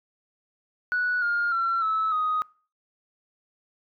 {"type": "tone with pitch steps", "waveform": "sine", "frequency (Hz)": [1473, 1413.8, 1357, 1302.5, 1250.1], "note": ["F#6", "F6", "E6", "E6", "D#6"], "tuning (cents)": [-8, 21, 50, -21, 8], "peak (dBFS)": -21, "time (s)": [0.92, 2.42], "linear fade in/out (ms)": 0, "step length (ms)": 300, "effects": ["noise-tail reverb RT60 0.4 s tail -25 dB re dry", "tanh soft clip ceiling -18 dBFS"]}